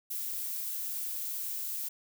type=noise; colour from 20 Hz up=violet; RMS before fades=-36 dBFS; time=0.1-1.89 s; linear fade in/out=10 ms; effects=none